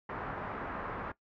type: low-pass noise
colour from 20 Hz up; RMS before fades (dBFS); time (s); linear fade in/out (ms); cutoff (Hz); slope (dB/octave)
white; -39; 0.09-1.12; 5; 1500; 24
effects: noise-tail reverb RT60 0.1 s tail -18 dB re dry + MP3 96 kbps